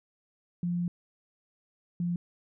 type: tone pair in turn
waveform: sine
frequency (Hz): 174.61 / 174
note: F3 / F3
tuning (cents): 0 / -6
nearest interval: unison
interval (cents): 6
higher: first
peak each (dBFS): -27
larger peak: neither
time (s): 0.63-0.88 / 2-2.16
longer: first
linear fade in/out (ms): 2
effects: none